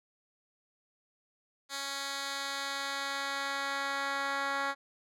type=tone with band-pass filter sweep; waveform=10% pulse; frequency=277.2 Hz; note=C#4; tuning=in tune; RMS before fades=-35 dBFS; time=1.69-4.75 s; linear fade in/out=50 ms; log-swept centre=4900 to 1600 Hz; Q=0.82; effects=none